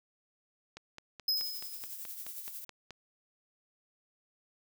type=click train; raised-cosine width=0.2 ms; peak=-28 dBFS; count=11; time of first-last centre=0.77-2.907 s; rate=4.68 Hz
type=tone with exponential decay; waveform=square; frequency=5090 Hz; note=D#8; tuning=39 cents sharp; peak=-26 dBFS; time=1.28-1.97 s; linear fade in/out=5 ms; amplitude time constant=150 ms
type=noise with tremolo; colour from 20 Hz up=violet; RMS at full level=-41 dBFS; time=1.36-2.65 s; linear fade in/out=10 ms; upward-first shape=triangle; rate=11 Hz; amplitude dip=55%
effects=none